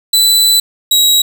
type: tone pair in turn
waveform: sawtooth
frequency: 3988 / 3848 Hz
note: B7 / B7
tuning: +16 / -46 cents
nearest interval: minor second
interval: 62 cents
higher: first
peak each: -4 dBFS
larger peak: neither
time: 0.13-0.6 / 0.91-1.22 s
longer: first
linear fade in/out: 5 ms
effects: none